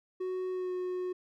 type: tone with pitch glide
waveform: triangle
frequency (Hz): 370 to 364.5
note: F#4 to F#4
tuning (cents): 0 to -26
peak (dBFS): -30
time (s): 0.2-1.13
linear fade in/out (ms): 10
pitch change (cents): -26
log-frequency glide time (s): 0.51-0.72
effects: none